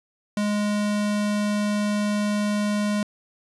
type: tone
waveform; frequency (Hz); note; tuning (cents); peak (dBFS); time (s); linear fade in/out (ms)
square; 207.7; G#3; 0; -22; 0.37-3.03; 2
effects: resampled to 24000 Hz + 10-bit